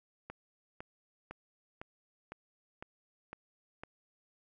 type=click train; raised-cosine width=0.5 ms; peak=-28 dBFS; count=8; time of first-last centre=0.3-3.835 s; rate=1.98 Hz; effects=none